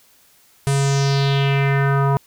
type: tone with low-pass filter sweep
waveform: square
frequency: 138.59 Hz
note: C#3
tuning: in tune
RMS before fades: -17 dBFS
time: 0.67-2.17 s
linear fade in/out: 0 ms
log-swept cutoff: 9700 to 1000 Hz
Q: 3.3
effects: white hiss -54 dBFS RMS until 2.26 s